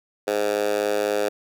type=tone with high-pass filter; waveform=10% pulse; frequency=103.9 Hz; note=G#2; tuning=1 cent sharp; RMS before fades=-23 dBFS; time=0.27-1.29 s; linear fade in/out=10 ms; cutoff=470 Hz; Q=2.5; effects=none